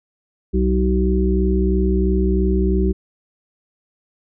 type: harmonic tone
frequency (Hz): 63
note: B1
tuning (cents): +35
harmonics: 1 / 3 / 5 / 6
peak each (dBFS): -17 / -20 / -25 / -21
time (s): 0.53-2.93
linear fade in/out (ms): 20
effects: none